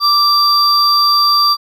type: tone pair together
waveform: triangle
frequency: 1174.7 / 4714 Hz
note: D6 / D8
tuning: 0 / +6 cents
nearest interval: 2 octaves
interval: 2406 cents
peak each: -10 dBFS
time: 0-1.57 s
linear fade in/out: 50 ms
effects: none